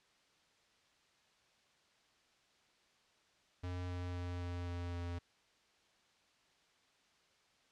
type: tone with pitch steps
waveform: square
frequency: 89.9 / 89.28 / 88.66 / 88.05 / 87.44 / 86.84 Hz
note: F#2 / F2 / F2 / F2 / F2 / F2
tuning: -49 / +39 / +27 / +15 / +3 / -9 cents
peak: -40 dBFS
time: 3.63-5.19 s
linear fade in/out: 10 ms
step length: 260 ms
effects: white hiss -71 dBFS RMS until 7.71 s + low-pass 5000 Hz 12 dB/octave